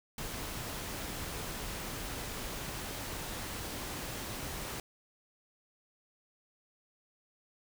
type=noise; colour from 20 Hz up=pink; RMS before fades=-40 dBFS; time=0.18-4.8 s; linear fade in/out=2 ms; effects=none